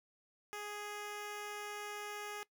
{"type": "tone", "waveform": "10% pulse", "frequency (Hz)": 415.3, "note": "G#4", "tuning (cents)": 0, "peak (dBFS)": -34, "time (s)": [0.53, 2.43], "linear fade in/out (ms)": 0, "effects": ["noise-tail reverb RT60 0.1 s tail -20 dB re dry"]}